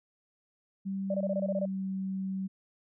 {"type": "tone with pitch glide", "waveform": "sine", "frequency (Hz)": [194.1, 191.21], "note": ["G3", "G3"], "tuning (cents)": [-17, -43], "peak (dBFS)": -31, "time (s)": [0.85, 2.48], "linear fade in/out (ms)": 20, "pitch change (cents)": -26, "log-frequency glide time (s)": [1.1, 1.9]}
{"type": "tone bursts", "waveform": "sine", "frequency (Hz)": 590, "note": "D5", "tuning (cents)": 8, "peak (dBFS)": -28, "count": 9, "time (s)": [1.1, 1.655], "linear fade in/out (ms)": 5, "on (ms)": 43, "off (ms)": 21}
{"effects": []}